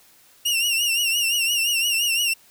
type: tone with vibrato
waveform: sawtooth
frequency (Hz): 2794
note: F7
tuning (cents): 0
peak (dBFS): -16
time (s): 0.45-2.34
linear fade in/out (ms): 10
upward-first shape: triangle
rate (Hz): 5.8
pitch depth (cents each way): 94
effects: white hiss -54 dBFS RMS until 2.5 s